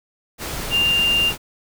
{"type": "tone in noise", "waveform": "sine", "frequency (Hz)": 2794, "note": "F7", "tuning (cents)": 0, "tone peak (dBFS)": -15, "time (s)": [0.7, 1.33], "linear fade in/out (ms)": 50, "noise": "pink", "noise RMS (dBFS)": -28, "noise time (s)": [0.38, 1.38], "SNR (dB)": 10, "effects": []}